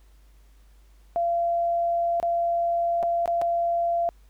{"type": "tone with dropouts", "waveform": "sine", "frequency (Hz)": 685, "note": "F5", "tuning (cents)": -34, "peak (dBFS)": -21, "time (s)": [1.16, 4.09], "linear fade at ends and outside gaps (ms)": 0, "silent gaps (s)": [[2.2, 2.228], [3.028, 3.033], [3.258, 3.277], [3.415, 3.419]], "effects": ["added 50 Hz sine -51 dBFS peak until 4.29 s", "pink hiss -65 dBFS RMS until 4.29 s"]}